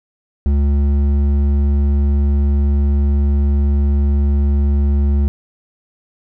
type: tone with hard clipping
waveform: sine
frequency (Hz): 71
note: C#2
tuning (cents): +42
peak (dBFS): -13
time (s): 0.46-5.28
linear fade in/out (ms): 0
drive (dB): 8
effects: none